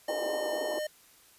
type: band-pass noise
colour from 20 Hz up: pink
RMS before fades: -37 dBFS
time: 0.08-0.79 s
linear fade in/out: 2 ms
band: 300 to 970 Hz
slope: 48 dB/octave
type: tone with vibrato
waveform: square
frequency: 608 Hz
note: D#5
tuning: 40 cents flat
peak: -32 dBFS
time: 0.08-0.87 s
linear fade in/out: 5 ms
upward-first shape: triangle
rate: 4.1 Hz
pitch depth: 10 cents each way
effects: white hiss -59 dBFS RMS until 1.38 s + resampled to 32000 Hz